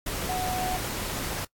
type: tone in noise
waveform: sine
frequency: 737 Hz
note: F#5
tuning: 7 cents flat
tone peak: -28 dBFS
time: 0.29-0.77 s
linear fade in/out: 5 ms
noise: pink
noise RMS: -32 dBFS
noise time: 0.06-1.45 s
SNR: +1 dB
effects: noise-tail reverb RT60 0.1 s tail -23 dB re dry + AAC 64 kbps